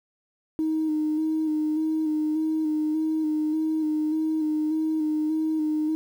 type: tone with vibrato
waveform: sine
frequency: 311.1 Hz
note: D#4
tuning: in tune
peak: -21 dBFS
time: 0.59-5.95 s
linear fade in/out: 0 ms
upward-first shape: square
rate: 1.7 Hz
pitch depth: 22 cents each way
effects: tanh soft clip ceiling -18 dBFS + 9-bit